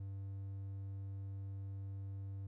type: tone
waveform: triangle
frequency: 97.9 Hz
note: G2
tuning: 2 cents flat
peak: -40 dBFS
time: 0-2.47 s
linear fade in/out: 5 ms
effects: none

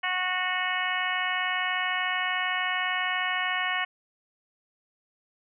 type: harmonic tone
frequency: 366.9 Hz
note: F#4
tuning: 15 cents flat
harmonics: 2 / 3 / 4 / 5 / 6 / 7 / 8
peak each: -34 / -33 / -36 / -30 / -32 / -38 / -34 dBFS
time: 0.03-3.85 s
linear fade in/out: 10 ms
effects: none

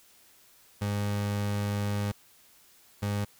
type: tone pair in turn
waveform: 30% pulse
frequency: 102.4 / 102.4 Hz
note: G#2 / G#2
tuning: -24 / -24 cents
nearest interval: unison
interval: 0 cents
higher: neither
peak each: -25 dBFS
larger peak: neither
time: 0.81-2.12 / 3.02-3.25 s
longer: first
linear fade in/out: 10 ms
effects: white hiss -59 dBFS RMS until 3.39 s

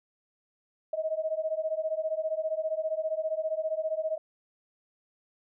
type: beating tone pair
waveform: sine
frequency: 625 / 640 Hz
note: D#5 / D#5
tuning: +8 / +49 cents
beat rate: 15 Hz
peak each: -31 dBFS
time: 0.93-4.18 s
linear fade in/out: 5 ms
effects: none

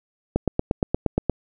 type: click train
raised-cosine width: 2 ms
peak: -6 dBFS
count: 9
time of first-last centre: 0.36-1.297 s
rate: 8.54 Hz
effects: none

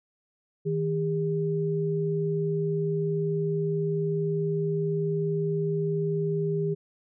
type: tone pair together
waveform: sine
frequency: 158.6 / 403.2 Hz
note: D#3 / G4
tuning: +33 / +49 cents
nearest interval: octave + major third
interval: 1616 cents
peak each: -27 dBFS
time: 0.65-6.75 s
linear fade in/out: 20 ms
effects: none

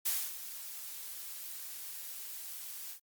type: noise with ADSR envelope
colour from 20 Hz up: blue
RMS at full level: -31 dBFS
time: 0.05-3 s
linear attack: 15 ms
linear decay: 260 ms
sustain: -13 dB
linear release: 87 ms
effects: Opus 48 kbps

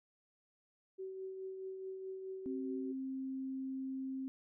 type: tone with tremolo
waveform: sine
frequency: 379.9 Hz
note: F#4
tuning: 46 cents sharp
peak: -40 dBFS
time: 0.98-2.93 s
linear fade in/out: 20 ms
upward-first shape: triangle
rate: 4.7 Hz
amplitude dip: 40%
type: tone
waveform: sine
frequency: 264.9 Hz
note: C4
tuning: 22 cents sharp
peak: -38 dBFS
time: 2.46-4.28 s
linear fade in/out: 0 ms
effects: none

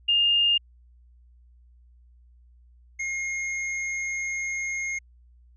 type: tone pair in turn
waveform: sine / square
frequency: 2821 / 2142 Hz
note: F7 / C7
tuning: +17 / +40 cents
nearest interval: perfect fourth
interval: 477 cents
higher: first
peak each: -18 / -28 dBFS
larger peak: first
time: 0.08-0.58 / 2.99-4.99 s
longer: second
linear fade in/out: 10 ms
effects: added 60 Hz sine -52 dBFS peak until 5.56 s + resampled to 22050 Hz

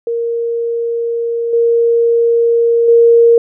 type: tone with level steps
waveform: sine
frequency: 466.2 Hz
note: A#4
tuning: in tune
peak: -14 / -8 / -4 dBFS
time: 0.07-3.38 s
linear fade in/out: 2 ms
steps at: 1.53 / 2.88 s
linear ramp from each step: 5 ms
effects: none

